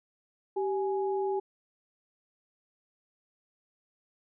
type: tone pair together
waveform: sine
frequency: 388.4 / 833.5 Hz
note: G4 / G#5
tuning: -16 / +6 cents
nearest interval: octave + minor second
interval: 1322 cents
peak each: -28 / -34 dBFS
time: 0.56-1.4 s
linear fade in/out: 10 ms
effects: none